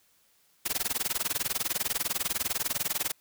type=noise with tremolo; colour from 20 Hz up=white; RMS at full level=-27 dBFS; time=0.65-3.12 s; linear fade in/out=10 ms; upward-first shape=sine; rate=20 Hz; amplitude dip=100%; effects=white hiss -66 dBFS RMS until 3.2 s